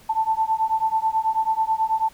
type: beating tone pair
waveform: sine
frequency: 880 / 889.2 Hz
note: A5 / A5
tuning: 0 / +18 cents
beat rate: 9.2 Hz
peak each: -22 / -22 dBFS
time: 0.09-2.09 s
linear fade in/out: 10 ms
effects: pink hiss -51 dBFS RMS until 2.13 s